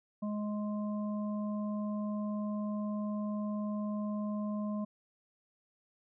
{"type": "harmonic tone", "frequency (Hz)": 209.2, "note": "G#3", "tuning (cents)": 13, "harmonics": [1, 3, 5], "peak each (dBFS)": [-33, -43, -47], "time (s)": [0.22, 4.85], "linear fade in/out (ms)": 10, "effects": []}